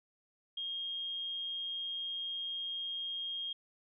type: tone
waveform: sine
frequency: 3238 Hz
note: G#7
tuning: 45 cents flat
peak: -36 dBFS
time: 0.57-3.53 s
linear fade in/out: 5 ms
effects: none

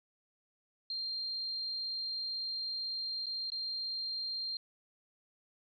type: tone with dropouts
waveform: sine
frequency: 4186 Hz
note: C8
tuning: in tune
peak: -35 dBFS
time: 0.9-4.57 s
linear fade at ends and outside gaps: 2 ms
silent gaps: 3.259-3.266 / 3.502-3.519 s
effects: none

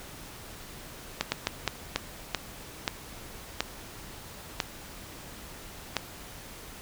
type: slowing click train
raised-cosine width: 0.2 ms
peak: -8 dBFS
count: 10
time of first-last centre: 1.21-5.967 s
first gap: 110 ms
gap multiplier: 1.37
effects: pink hiss -45 dBFS RMS until 6.81 s

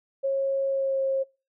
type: tone with pitch glide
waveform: sine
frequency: 544 to 537.4 Hz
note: C#5 to C5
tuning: -33 to +46 cents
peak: -22 dBFS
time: 0.23-1.24 s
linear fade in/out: 20 ms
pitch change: -21 cents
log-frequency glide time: 0.69-1.01 s
effects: noise-tail reverb RT60 0.3 s tail -25 dB re dry

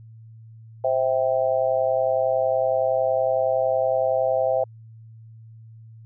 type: chord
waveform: sine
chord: C major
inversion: none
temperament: just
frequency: 523.3 / 654.1 / 784.9 Hz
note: C5 / E5 / G5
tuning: 0 / -14 / +2 cents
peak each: -22 / -22 / -27 dBFS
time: 0.84-4.64 s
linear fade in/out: 5 ms
effects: added 112 Hz sine -42 dBFS peak until 6.05 s

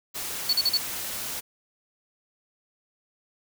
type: noise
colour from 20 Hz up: white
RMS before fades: -33 dBFS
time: 0.14-1.41 s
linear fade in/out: 20 ms
type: tone bursts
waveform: triangle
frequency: 4435 Hz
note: C#8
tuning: in tune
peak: -18 dBFS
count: 4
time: 0.49-0.774 s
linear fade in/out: 5 ms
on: 41 ms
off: 40 ms
effects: none

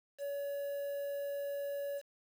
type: tone with quantisation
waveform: triangle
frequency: 566 Hz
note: C#5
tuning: 36 cents sharp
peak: -34 dBFS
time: 0.18-2.02 s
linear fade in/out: 50 ms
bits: 9
effects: none

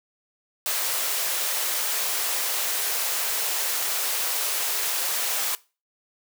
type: high-pass noise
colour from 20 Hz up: white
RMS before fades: -26 dBFS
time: 0.66-5.55 s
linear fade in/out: 0 ms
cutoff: 420 Hz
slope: 24 dB/octave
effects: noise-tail reverb RT60 0.3 s tail -20 dB re dry

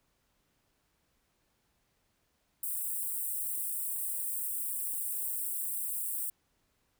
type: high-pass noise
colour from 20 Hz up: white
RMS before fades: -35 dBFS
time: 2.63-6.3 s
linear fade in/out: 5 ms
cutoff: 8000 Hz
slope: 96 dB/octave
effects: pink hiss -75 dBFS RMS until 6.99 s

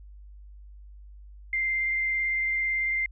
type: tone with vibrato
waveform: sine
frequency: 2093 Hz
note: C7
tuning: in tune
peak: -24 dBFS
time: 1.53-3.06 s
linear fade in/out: 2 ms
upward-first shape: triangle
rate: 18 Hz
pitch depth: 12 cents each way
effects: added 50 Hz sine -44 dBFS peak until 3.11 s

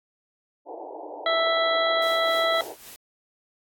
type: band-pass noise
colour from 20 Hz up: white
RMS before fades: -38 dBFS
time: 0.65-2.76 s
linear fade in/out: 50 ms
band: 300 to 910 Hz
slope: 96 dB/octave
type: harmonic tone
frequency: 659.3 Hz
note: E5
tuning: in tune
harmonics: 1 / 2 / 3 / 5 / 6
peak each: -23 / -26 / -28 / -30 / -31 dBFS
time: 1.26-2.61 s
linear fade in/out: 2 ms
type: noise with tremolo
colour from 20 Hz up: white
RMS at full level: -43 dBFS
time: 2.02-2.96 s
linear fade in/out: 0 ms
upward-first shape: sine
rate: 3.7 Hz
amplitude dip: 60%
effects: AAC 64 kbps

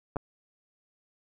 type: clicks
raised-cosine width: 1 ms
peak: -22 / -16 dBFS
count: 2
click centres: 0.16 / 0.167 s
effects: none

